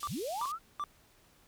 pink band-pass noise, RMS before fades -48 dBFS, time 0-0.52 s, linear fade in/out 5 ms, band 3000 to 14000 Hz, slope 24 dB/octave
triangle tone bursts, 1174.7 Hz, D6, in tune, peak -31 dBFS, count 3, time 0.03-0.839 s, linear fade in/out 0 ms, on 43 ms, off 340 ms
sine linear sweep, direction up, 32.7 to 1402 Hz, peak -34 dBFS, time 0.07-0.59 s, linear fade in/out 50 ms
effects pink hiss -64 dBFS RMS until 1.47 s

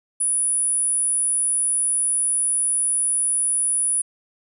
sine tone, 9820 Hz, D#9, 24 cents flat, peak -18 dBFS, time 0.2-4.02 s, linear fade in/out 10 ms, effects none

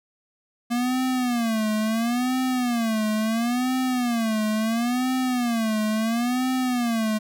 square tone with vibrato, 235.3 Hz, A#3, 16 cents sharp, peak -22 dBFS, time 0.7-7.19 s, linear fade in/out 20 ms, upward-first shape sine, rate 0.73 Hz, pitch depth 160 cents each way, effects none

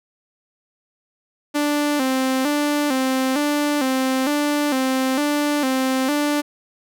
sawtooth tone with vibrato, 277.2 Hz, C#4, in tune, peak -14 dBFS, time 1.54-6.42 s, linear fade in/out 20 ms, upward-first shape square, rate 1.1 Hz, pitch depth 99 cents each way, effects none

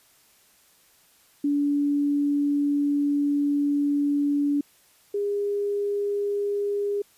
sine tone pair in turn, 287.5 / 406.6 Hz, D4 / G#4, -37 / -37 cents, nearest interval tritone, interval 600 cents, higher second, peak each -20 / -23 dBFS, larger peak first, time 1.44-4.61 / 5.14-7.02 s, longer first, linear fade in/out 5 ms, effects white hiss -59 dBFS RMS until 7.17 s + resampled to 32000 Hz

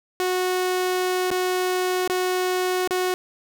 sawtooth tone with dropouts, 366.7 Hz, F#4, 15 cents flat, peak -17 dBFS, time 0.2-3.14 s, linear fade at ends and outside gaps 0 ms, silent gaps 1.304-1.314 / 2.076-2.098 / 2.875-2.908 s, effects none

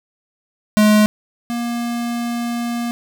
square tone pair in turn, 211.9 / 237 Hz, G#3 / A#3, +35 / +29 cents, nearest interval major second, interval 194 cents, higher second, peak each -10 / -21 dBFS, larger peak first, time 0.77-1.06 / 1.5-2.91 s, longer second, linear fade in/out 0 ms, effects 8-bit

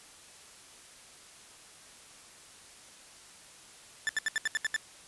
40% pulse tone bursts, 1760 Hz, A6, in tune, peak -26 dBFS, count 8, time 4.07-4.763 s, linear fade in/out 0 ms, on 21 ms, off 75 ms, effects white hiss -53 dBFS RMS until 5.07 s + resampled to 24000 Hz

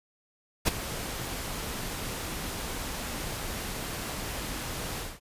pink noise with ADSR envelope, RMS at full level -22 dBFS, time 0.65-5.2 s, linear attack 24 ms, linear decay 23 ms, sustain -13 dB, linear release 200 ms, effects resampled to 32000 Hz

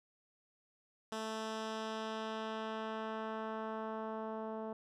10% pulse tone with low-pass filter sweep, 220 Hz, A3, in tune, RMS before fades -41 dBFS, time 1.12-4.73 s, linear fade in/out 2 ms, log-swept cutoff 8300 to 730 Hz, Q 0.9, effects none

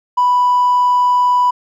sine tone with hard clipping, 987.8 Hz, B5, in tune, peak -10 dBFS, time 0.17-1.51 s, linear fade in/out 10 ms, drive 1 dB, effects none

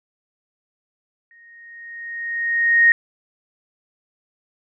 sine tone with exponential growth, 1863 Hz, A#6, 2 cents flat, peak -8 dBFS, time 1.31-2.92 s, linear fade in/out 1 ms, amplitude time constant 350 ms, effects none

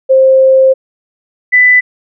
sine tone pair in turn, 528 / 1993.5 Hz, C5 / B6, +16 / +16 cents, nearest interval octave + major seventh, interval 2300 cents, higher second, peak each -3 dBFS, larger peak neither, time 0.09-0.74 / 1.52-1.81 s, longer first, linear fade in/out 20 ms, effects none

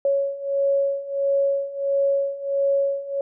sine beating tone pair, 554.4 / 555.9 Hz, C#5 / C#5, 0 / +5 cents, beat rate 1.5 Hz, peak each -24 / -21 dBFS, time 0.05-3.21 s, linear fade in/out 2 ms, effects none

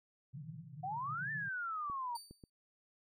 pink band-pass noise, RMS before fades -49 dBFS, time 0.33-1.49 s, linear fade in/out 10 ms, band 120 to 170 Hz, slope 96 dB/octave
sine exponential two-way sweep, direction up then down, 718 to 1800 to 924 Hz, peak -37 dBFS, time 0.83-2.17 s, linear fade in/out 10 ms, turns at 1.31 s
clicks, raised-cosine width 3 ms, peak -39 dBFS, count 3, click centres 1.899 / 2.31 / 2.438 s
25% pulse tone with exponential decay, 4602 Hz, D8, 36 cents flat, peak -40 dBFS, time 2.15-2.5 s, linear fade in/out 5 ms, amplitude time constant 74 ms
effects none

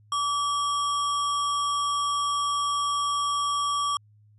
sine tone with sample-and-hold, 1155 Hz, D6, 29 cents flat, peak -23 dBFS, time 0.12-3.97 s, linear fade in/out 2 ms, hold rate 4410 Hz, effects added 105 Hz sine -54 dBFS peak until 4.38 s + resampled to 24000 Hz

